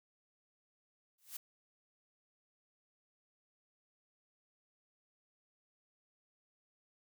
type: noise with exponential growth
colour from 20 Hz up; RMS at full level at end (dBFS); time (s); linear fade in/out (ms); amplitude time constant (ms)
blue; -40; 1.18-1.37; 5; 40
effects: none